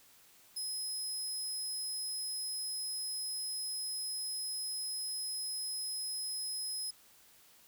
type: tone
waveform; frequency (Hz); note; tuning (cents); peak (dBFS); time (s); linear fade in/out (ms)
20% pulse; 5100; D#8; +42; -31; 0.56-6.91; 10
effects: white hiss -62 dBFS RMS until 7.67 s